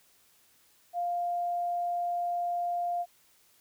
sine tone, 700 Hz, F5, 4 cents sharp, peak -28 dBFS, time 0.93-3.06 s, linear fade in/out 50 ms, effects white hiss -64 dBFS RMS until 3.6 s

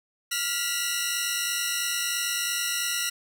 15% pulse tone cluster, 1403 / 1953 / 2743 / 2905 Hz, F6 / B6 / F7 / F#7, +8 / -20 / -32 / -32 cents, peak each -25 dBFS, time 0.31-3.1 s, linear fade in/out 10 ms, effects none

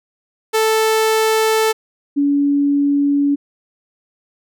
sawtooth / sine tone pair in turn, 440 / 284.4 Hz, A4 / C#4, 0 / +45 cents, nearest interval minor sixth, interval 755 cents, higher first, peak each -9 / -12 dBFS, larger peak first, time 0.53-1.73 / 2.16-3.36 s, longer neither, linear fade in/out 20 ms, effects none

